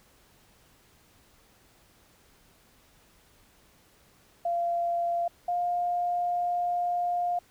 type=tone pair in turn; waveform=sine; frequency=689 / 705.5 Hz; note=F5 / F5; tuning=-24 / +17 cents; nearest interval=unison; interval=41 cents; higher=second; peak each=-25 dBFS; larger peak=neither; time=4.45-5.28 / 5.48-7.39 s; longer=second; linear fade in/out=5 ms; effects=pink hiss -61 dBFS RMS until 7.5 s

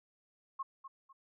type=tone with echo; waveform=sine; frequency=1080 Hz; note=C#6; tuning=45 cents flat; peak=-35 dBFS; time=0.59-0.63 s; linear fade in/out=10 ms; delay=250 ms; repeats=2; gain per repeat=-10 dB; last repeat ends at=1.13 s; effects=none

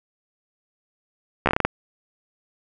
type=slowing click train; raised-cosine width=0.5 ms; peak=-3 dBFS; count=8; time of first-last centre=1.46-1.65 s; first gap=13 ms; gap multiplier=1.24; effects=none

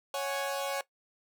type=chord; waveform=sawtooth; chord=C# suspended fourth; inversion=none; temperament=equal; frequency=554.4 / 740 / 830.6 Hz; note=C#5 / F#5 / G#5; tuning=0 / 0 / 0 cents; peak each=-29 / -35 / -34 dBFS; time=0.14-0.81 s; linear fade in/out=2 ms; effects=noise-tail reverb RT60 0.1 s tail -18 dB re dry

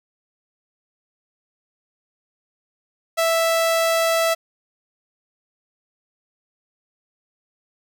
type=tone; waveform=sawtooth; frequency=659.3 Hz; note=E5; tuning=in tune; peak=-13 dBFS; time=3.17-4.35 s; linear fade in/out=20 ms; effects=none

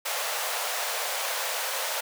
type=high-pass noise; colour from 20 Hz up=pink; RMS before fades=-30 dBFS; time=0.05-2.01 s; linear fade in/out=10 ms; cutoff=510 Hz; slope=48 dB/octave; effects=none

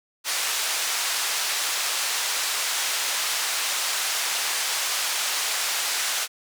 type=band-pass noise; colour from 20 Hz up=white; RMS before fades=-26 dBFS; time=0.24-6.28 s; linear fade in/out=50 ms; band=780 to 7700 Hz; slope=12 dB/octave; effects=none

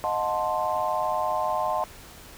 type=chord; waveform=sine; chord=D# diminished seventh; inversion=none; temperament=equal with one note detuned; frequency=622.3 / 722.7 / 880 / 1046.5 Hz; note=D#5 / F#5 / A5 / C6; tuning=0 / -41 / 0 / 0 cents; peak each=-29 dBFS; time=0.04-1.84 s; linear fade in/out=0 ms; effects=pink hiss -46 dBFS RMS until 2.37 s

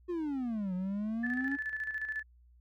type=exponential two-way sweep; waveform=triangle; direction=down then up; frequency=364 to 179.9 to 282.5 Hz; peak=-30 dBFS; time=0.08-1.57 s; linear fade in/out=20 ms; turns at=0.74 s
type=tone with tremolo; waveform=sine; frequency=1739 Hz; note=A6; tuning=21 cents flat; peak=-32 dBFS; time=1.23-2.23 s; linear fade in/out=10 ms; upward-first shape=square; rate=14 Hz; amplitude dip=55%
effects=added 60 Hz sine -58 dBFS peak until 2.6 s

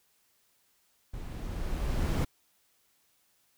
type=noise with level ramp; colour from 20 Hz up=brown; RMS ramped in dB=-41 to -25 dBFS; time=1.13-2.25 s; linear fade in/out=10 ms; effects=white hiss -70 dBFS RMS until 3.57 s

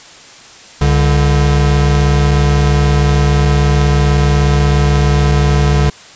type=tone pair together; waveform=square; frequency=67.89 / 144.1 Hz; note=C#2 / D3; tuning=-35 / -33 cents; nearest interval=octave + minor second; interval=1302 cents; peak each=-12 dBFS; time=0.81-5.9 s; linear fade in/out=5 ms; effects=white hiss -37 dBFS RMS until 6.15 s + resampled to 16000 Hz

